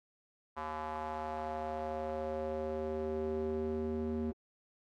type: tone with band-pass filter sweep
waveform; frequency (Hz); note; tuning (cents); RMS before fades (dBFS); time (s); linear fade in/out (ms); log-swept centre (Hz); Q
square; 77.78; D#2; 0; -37; 0.56-4.32; 20; 1000 to 290; 2.9
effects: AAC 64 kbps